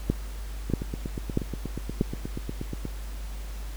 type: two click trains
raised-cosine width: 3 ms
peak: -18 / -9 dBFS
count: 19 / 4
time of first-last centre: 0.7-2.853 / 0.1-2.011 s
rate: 8.36 / 1.57 Hz
effects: added 50 Hz sine -33 dBFS peak until 3.76 s + pink hiss -47 dBFS RMS until 3.76 s